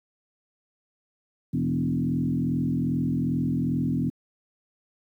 sine tone with frequency modulation, 202.9 Hz, G#3, 40 cents flat, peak -22 dBFS, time 1.53-4.1 s, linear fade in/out 10 ms, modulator 42.5 Hz, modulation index 2, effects high-pass 80 Hz 12 dB/octave + 10-bit

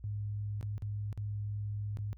sine tone with dropouts, 103.5 Hz, G#2, 5 cents flat, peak -34 dBFS, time 0.04-2.13 s, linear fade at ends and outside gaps 0 ms, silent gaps 0.611-0.628 / 0.78-0.822 / 1.128-1.176 / 1.971-1.987 s, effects added 60 Hz sine -50 dBFS peak until 2.17 s

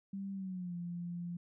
sine tone with pitch glide, 196 to 173.61 Hz, G3 to F3, 0 to -10 cents, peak -38 dBFS, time 0.13-1.37 s, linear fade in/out 5 ms, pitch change -210 cents, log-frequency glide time 0.33-0.75 s, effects none

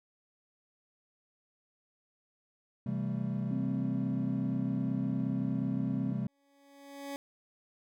triangle chord, A minor seventh, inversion first, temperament equal with one note detuned, 130.81 / 164.81 / 196 / 224.2 Hz, C3 / E3 / G3 / A3, 0 / 0 / 0 / +33 cents, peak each -34 / -38 / -33 / -36 dBFS, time 2.86-6.27 s, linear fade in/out 5 ms
sine tone, 261.6 Hz, C4, in tune, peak -34 dBFS, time 3.51-6.12 s, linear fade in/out 2 ms
20% pulse tone with exponential growth, 280 Hz, C#4, 18 cents sharp, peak -31 dBFS, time 6.28-7.16 s, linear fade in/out 0 ms, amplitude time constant 190 ms
effects none

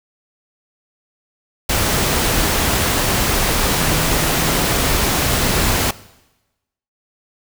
sine tone in noise, 159.1 Hz, D#3, 39 cents sharp, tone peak -25 dBFS, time 3.76-4.66 s, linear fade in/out 5 ms, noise pink, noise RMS -17 dBFS, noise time 1.69-5.91 s, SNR -11 dB, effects noise-tail reverb RT60 1.0 s tail -19 dB re dry

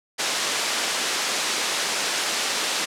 white band-pass noise, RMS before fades -25 dBFS, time 0.18-2.86 s, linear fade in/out 20 ms, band 300 to 6300 Hz, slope 12 dB/octave, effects low-pass 11000 Hz 12 dB/octave

